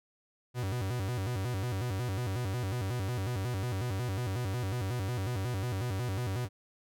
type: tone with vibrato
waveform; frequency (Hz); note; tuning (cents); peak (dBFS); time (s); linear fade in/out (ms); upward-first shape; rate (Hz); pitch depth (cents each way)
45% pulse; 108.8; A2; -19; -31; 0.54-6.49; 50; square; 5.5; 220
effects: none